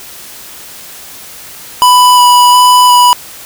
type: tone with vibrato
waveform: square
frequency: 987.8 Hz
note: B5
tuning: in tune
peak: -3 dBFS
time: 1.82-3.13 s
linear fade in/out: 0 ms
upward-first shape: square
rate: 1.4 Hz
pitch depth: 9 cents each way
effects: white hiss -30 dBFS RMS until 3.45 s